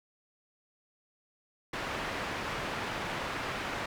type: low-pass noise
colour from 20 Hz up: white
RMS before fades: -36 dBFS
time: 1.73-3.86 s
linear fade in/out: 5 ms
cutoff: 1900 Hz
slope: 12 dB/octave
effects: none